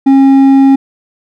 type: tone with hard clipping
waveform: sine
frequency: 271.2 Hz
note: C#4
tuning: 38 cents flat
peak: -4 dBFS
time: 0.06-0.76 s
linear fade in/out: 10 ms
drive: 5 dB
effects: none